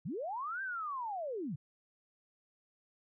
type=linear two-way sweep; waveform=sine; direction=up then down; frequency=118.9 to 1600 to 118.9 Hz; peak=-36 dBFS; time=0.05-1.56 s; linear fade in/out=10 ms; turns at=0.62 s; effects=none